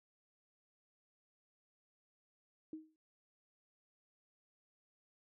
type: tone with exponential decay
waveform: sine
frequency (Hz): 314.3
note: D#4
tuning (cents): +18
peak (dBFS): -40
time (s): 2.73-2.96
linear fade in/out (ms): 2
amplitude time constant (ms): 48
effects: none